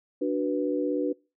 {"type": "chord", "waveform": "sine", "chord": "B minor", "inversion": "first", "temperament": "equal with one note detuned", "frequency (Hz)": [293.7, 370, 491], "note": ["D4", "F#4", "B4"], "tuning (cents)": [0, 0, -10], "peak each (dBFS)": [-27, -30, -29], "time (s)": [0.21, 1.13], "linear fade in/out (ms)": 10, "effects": ["noise-tail reverb RT60 0.3 s tail -24 dB re dry"]}